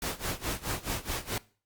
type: noise with tremolo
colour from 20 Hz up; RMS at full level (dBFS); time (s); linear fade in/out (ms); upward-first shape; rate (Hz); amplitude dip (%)
pink; -31; 0.02-1.38; 2; sine; 4.7; 90
effects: noise-tail reverb RT60 0.4 s tail -21 dB re dry + Opus 48 kbps